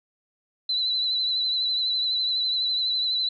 sine tone with vibrato, 4000 Hz, B7, 21 cents sharp, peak -22 dBFS, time 0.69-3.29 s, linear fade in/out 5 ms, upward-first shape sine, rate 12 Hz, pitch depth 38 cents each way, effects none

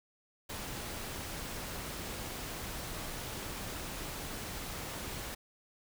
pink noise, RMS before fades -41 dBFS, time 0.49-5.35 s, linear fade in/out 10 ms, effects none

